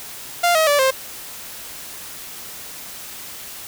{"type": "tone with pitch steps", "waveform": "sawtooth", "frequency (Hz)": [697, 635.5, 579.4, 528.2], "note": ["F5", "D#5", "D5", "C5"], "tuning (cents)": [-4, 36, -24, 16], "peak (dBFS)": -10, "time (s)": [0.43, 0.91], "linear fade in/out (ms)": 10, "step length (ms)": 120, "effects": ["white hiss -35 dBFS RMS until 3.67 s"]}